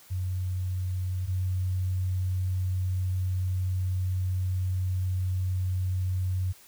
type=tone pair in turn; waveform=sine; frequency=92.1 / 92.44 Hz; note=F#2 / F#2; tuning=-7 / -1 cents; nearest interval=unison; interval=6 cents; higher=second; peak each=-27 / -25 dBFS; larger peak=second; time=0.1-1.27 / 1.27-6.53 s; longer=second; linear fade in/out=20 ms; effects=white hiss -54 dBFS RMS until 6.67 s